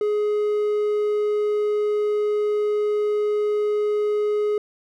triangle tone, 419 Hz, G#4, 15 cents sharp, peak -17 dBFS, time 0.01-4.58 s, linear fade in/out 2 ms, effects none

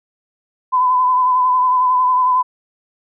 sine tone with vibrato, 1009 Hz, B5, 37 cents sharp, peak -11 dBFS, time 0.72-2.43 s, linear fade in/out 20 ms, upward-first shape sine, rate 11 Hz, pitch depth 28 cents each way, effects none

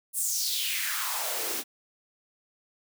white noise with high-pass filter sweep, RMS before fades -30 dBFS, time 0.13-1.64 s, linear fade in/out 50 ms, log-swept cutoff 10000 to 270 Hz, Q 3.5, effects none

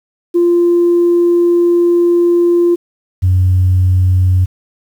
sine tone pair in turn, 346.6 / 92.05 Hz, F4 / F#2, -13 / -8 cents, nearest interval octave + major seventh, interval 2295 cents, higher first, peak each -6 dBFS, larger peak neither, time 0.34-2.76 / 3.22-4.46 s, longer first, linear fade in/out 20 ms, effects tanh soft clip ceiling -4 dBFS + 7-bit

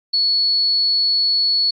sine tone, 4400 Hz, C#8, 14 cents flat, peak -14 dBFS, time 0.13-1.71 s, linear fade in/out 10 ms, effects AAC 64 kbps

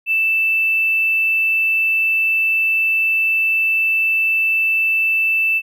triangle tone with hard clipping, 2648 Hz, E7, 7 cents sharp, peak -14 dBFS, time 0.06-5.62 s, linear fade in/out 50 ms, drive 3 dB, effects none

